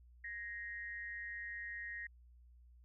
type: tone with amplitude modulation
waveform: sine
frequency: 1875 Hz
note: A#6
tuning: 10 cents sharp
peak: -39 dBFS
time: 0.24-2.07 s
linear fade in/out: 5 ms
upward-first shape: sine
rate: 200 Hz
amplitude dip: 75%
effects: added 60 Hz sine -59 dBFS peak until 2.84 s